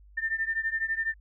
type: beating tone pair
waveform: sine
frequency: 1793 / 1805 Hz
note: A6 / A6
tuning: +32 / +44 cents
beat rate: 12 Hz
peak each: -29 / -31 dBFS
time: 0.17-1.14 s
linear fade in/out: 10 ms
effects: added 50 Hz sine -51 dBFS peak until 1.2 s